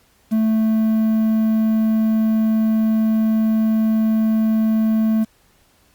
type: tone with quantisation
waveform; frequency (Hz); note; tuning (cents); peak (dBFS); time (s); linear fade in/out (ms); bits
triangle; 220; A3; 0; -12; 0.31-5.25; 20; 7
effects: pink hiss -57 dBFS RMS until 5.94 s + Opus 48 kbps